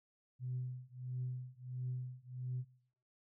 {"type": "tone with tremolo", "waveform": "sine", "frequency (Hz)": 126.3, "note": "B2", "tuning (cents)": 39, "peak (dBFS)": -35, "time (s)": [0.39, 2.65], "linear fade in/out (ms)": 50, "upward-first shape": "triangle", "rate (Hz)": 1.5, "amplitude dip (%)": 100, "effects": ["noise-tail reverb RT60 0.7 s tail -23 dB re dry", "tanh soft clip ceiling -32 dBFS"]}